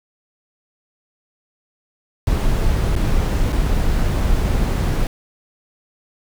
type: noise with dropouts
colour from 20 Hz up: brown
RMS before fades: -17 dBFS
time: 2.27-5.07 s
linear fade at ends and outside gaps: 1 ms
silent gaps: 2.954-2.962 / 3.524-3.528 s
effects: none